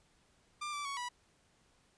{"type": "tone with pitch steps", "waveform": "sawtooth", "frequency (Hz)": [1191, 1165, 1115, 978], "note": ["D6", "D6", "C#6", "B5"], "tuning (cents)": [24, -14, 10, -17], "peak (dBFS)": -34, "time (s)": [0.61, 1.09], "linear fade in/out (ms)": 10, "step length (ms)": 120, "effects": ["pink hiss -70 dBFS RMS until 1.97 s", "resampled to 22050 Hz"]}